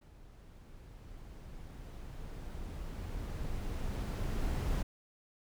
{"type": "noise with level ramp", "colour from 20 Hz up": "brown", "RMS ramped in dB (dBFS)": [-55, -32], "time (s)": [0.01, 4.83], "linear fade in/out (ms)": 10, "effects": []}